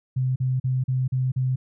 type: tone bursts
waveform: sine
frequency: 129.1 Hz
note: C3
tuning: 23 cents flat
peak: -20 dBFS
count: 6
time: 0.16-1.56 s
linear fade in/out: 10 ms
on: 200 ms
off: 40 ms
effects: none